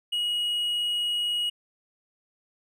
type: tone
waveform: triangle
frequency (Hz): 2899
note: F#7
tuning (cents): -36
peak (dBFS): -23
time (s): 0.12-1.5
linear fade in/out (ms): 10
effects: none